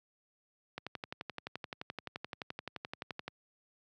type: click train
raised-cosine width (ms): 0.3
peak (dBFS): -23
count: 30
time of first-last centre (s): 0.78-3.28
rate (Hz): 11.6
effects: high-pass 100 Hz 12 dB/octave